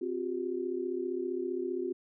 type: chord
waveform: sine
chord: C suspended fourth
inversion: none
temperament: equal with one note detuned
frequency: 261.6 / 356.8 / 392 Hz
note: C4 / F4 / G4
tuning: 0 / +37 / 0 cents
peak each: -39 / -33 / -37 dBFS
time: 0.01-1.93 s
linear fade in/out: 10 ms
effects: none